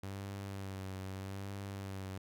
sawtooth tone with vibrato, 97 Hz, G2, 18 cents flat, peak -37 dBFS, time 0.03-2.18 s, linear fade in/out 5 ms, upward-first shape sine, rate 0.8 Hz, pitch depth 37 cents each way, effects none

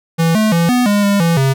square tone with pitch steps, 165 / 216.4 / 168.7 / 247.7 / 204.7 / 201.5 / 167.7 / 134.7 Hz, E3 / A3 / E3 / B3 / G#3 / G3 / E3 / C#3, +2 / -29 / +40 / +5 / -25 / +48 / +30 / -49 cents, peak -11 dBFS, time 0.18-1.54 s, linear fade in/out 20 ms, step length 170 ms, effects none

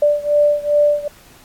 sine beating tone pair, 587.3 / 589.8 Hz, D5 / D5, 0 / +7 cents, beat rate 2.5 Hz, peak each -14 / -16 dBFS, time 0.02-1.08 s, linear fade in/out 5 ms, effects pink hiss -46 dBFS RMS until 1.44 s + AAC 64 kbps

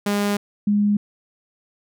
sawtooth / sine tone pair in turn, 204 / 206.1 Hz, G#3 / G#3, -31 / -13 cents, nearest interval unison, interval 18 cents, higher second, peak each -15 dBFS, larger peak neither, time 0.06-0.37 / 0.67-0.97 s, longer first, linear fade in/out 5 ms, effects none

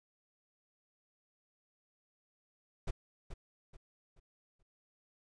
brown noise with echo, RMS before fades -34 dBFS, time 2.87-2.91 s, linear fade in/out 10 ms, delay 430 ms, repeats 4, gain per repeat -9 dB, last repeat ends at 4.63 s, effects resampled to 22050 Hz

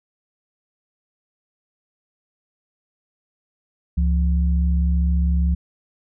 sine tone pair together, 68.95 / 173.6 Hz, C#2 / F3, -9 / -10 cents, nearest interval octave + major third, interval 1599 cents, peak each -16 / -24 dBFS, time 3.97-5.55 s, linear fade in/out 10 ms, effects none

